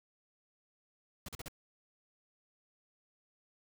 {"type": "noise bursts", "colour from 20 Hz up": "pink", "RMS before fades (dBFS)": -44, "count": 4, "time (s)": [1.26, 1.483], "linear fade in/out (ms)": 2, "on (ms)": 25, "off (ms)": 41, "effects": []}